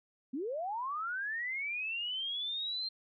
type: linear sweep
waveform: sine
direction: up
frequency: 237.7 to 4186 Hz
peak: -34 dBFS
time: 0.33-2.89 s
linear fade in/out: 10 ms
effects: none